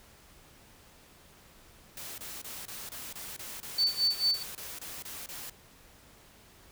white noise bursts, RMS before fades -42 dBFS, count 15, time 1.97-5.498 s, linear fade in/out 2 ms, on 210 ms, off 27 ms
sine tone with tremolo, 4520 Hz, C#8, 33 cents sharp, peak -22 dBFS, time 3.78-4.43 s, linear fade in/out 5 ms, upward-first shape sine, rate 4.5 Hz, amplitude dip 90%
effects pink hiss -57 dBFS RMS until 6.71 s

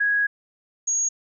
sine tone pair in turn, 1658 / 6617 Hz, G#6 / G#8, -3 / -7 cents, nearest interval 2 octaves, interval 2396 cents, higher second, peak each -18 / -20 dBFS, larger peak first, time 0-0.27 / 0.87-1.09 s, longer first, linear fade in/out 10 ms, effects none

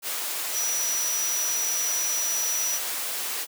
sine tone in noise, 5860 Hz, F#8, 18 cents flat, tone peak -25 dBFS, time 0.52-2.8 s, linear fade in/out 50 ms, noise white, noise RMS -30 dBFS, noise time 0.02-3.47 s, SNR +2 dB, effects high-pass 400 Hz 12 dB/octave

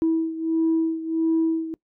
sine beating tone pair, 324.5 / 326 Hz, E4 / E4, -27 / -19 cents, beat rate 1.5 Hz, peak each -20 / -24 dBFS, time 0.02-1.74 s, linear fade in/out 0 ms, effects noise-tail reverb RT60 0.1 s tail -22 dB re dry + tanh soft clip ceiling -14 dBFS

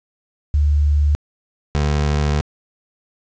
sine / 25% pulse tone pair in turn, 73.5 / 73.77 Hz, D2 / D2, +2 / +8 cents, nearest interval unison, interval 6 cents, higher second, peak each -12 dBFS, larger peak neither, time 0.54-1.15 / 1.75-2.41 s, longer second, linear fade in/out 0 ms, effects resampled to 16000 Hz + 8-bit

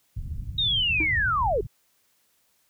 white low-pass noise, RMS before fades -33 dBFS, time 0.16-1.67 s, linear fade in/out 10 ms, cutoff 120 Hz, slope 24 dB/octave
sine linear sweep, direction down, 3784 to 370 Hz, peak -21 dBFS, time 0.58-1.61 s, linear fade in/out 5 ms
triangle tone with exponential decay, 314.6 Hz, D#4, 19 cents sharp, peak -22 dBFS, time 1-1.14 s, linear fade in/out 5 ms, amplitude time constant 30 ms
effects white hiss -67 dBFS RMS until 2.69 s

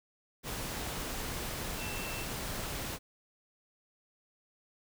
sine tone in noise, 2682 Hz, E7, 29 cents sharp, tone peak -43 dBFS, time 1.76-2.27 s, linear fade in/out 50 ms, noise pink, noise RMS -38 dBFS, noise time 0.43-2.99 s, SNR -8 dB, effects none

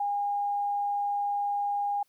sine tone, 813 Hz, G#5, 37 cents flat, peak -26 dBFS, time 0-2.03 s, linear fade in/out 5 ms, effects white hiss -71 dBFS RMS until 2.08 s

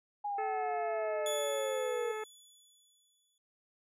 sine exponential sweep, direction down, 831 to 466 Hz, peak -33 dBFS, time 0.24-2.12 s, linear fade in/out 10 ms
harmonic tone, 432.1 Hz, A4, 31 cents flat, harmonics 1 / 2 / 3 / 4 / 5 / 6, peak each -38 / -44 / -45 / -48 / -49 / -55 dBFS, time 0.38-2.24 s, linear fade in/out 5 ms
20% pulse tone with exponential decay, 3430 Hz, A7, 45 cents flat, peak -30 dBFS, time 1.26-3.38 s, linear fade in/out 2 ms, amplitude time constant 460 ms
effects none

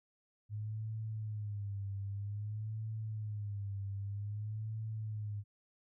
sine tone with vibrato, 104.3 Hz, G#2, 8 cents sharp, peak -37 dBFS, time 0.49-5.44 s, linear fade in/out 50 ms, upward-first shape sine, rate 0.52 Hz, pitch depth 92 cents each way, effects none

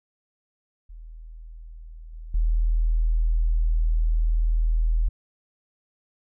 sine tone with level steps, 40.28 Hz, E1, 39 cents flat, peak -38 / -35 / -18 dBFS, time 0.89-5.09 s, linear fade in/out 10 ms, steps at 2.13 / 2.34 s, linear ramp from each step 5 ms, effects none

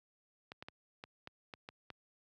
clicks, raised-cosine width 0.3 ms, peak -30 dBFS, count 8, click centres 0.519 / 0.625 / 0.685 / 1.039 / 1.274 / 1.538 / 1.689 / 1.903 s, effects high-pass 80 Hz 12 dB/octave

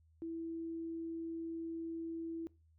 sine tone, 329.6 Hz, E4, in tune, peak -39 dBFS, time 0.22-2.47 s, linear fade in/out 0 ms, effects noise-tail reverb RT60 0.3 s tail -22 dB re dry + added 80 Hz sine -65 dBFS peak until 2.78 s

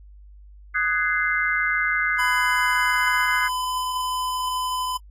sine chord, Ab dominant seventh, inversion second, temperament just, 1245.9 / 1495.1 / 1661.2 / 2077 Hz, Eb6 / Gb6 / Ab6 / C7, +2 / +18 / 0 / -13 cents, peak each -28 / -24 / -26 / -24 dBFS, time 0.74-3.49 s, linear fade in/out 20 ms
square tone with pitch glide, 1000 to 1011 Hz, B5 to B5, +21 to +40 cents, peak -24 dBFS, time 2.18-4.98 s, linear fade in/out 20 ms, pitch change +19 cents, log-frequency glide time 2.89-3.75 s
effects added 50 Hz sine -43 dBFS peak until 5.1 s + AAC 48 kbps

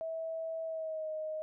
sine tone with pitch glide, 650 to 623.5 Hz, E5 to D#5, -24 to +3 cents, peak -35 dBFS, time 0.01-1.42 s, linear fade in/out 0 ms, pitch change -73 cents, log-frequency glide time 0.64-1.1 s, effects none

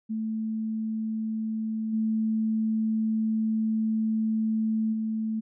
sine tone with level steps, 220 Hz, A3, in tune, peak -27 / -23 / -26 dBFS, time 0.09-5.41 s, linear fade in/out 20 ms, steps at 1.92 / 4.92 s, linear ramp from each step 20 ms, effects none

